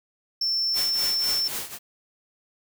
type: tone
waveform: triangle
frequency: 5380 Hz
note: E8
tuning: 34 cents sharp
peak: -21 dBFS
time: 0.41-1.48 s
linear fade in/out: 5 ms
type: noise with tremolo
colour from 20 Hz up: white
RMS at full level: -29 dBFS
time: 0.73-1.79 s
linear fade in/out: 50 ms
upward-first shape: triangle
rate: 3.9 Hz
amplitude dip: 85%
effects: none